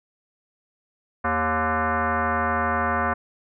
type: tone with frequency modulation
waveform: sine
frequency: 233.1 Hz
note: A#3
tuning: in tune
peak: -20 dBFS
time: 1.24-3.14 s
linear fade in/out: 10 ms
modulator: 315 Hz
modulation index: 4.6
effects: none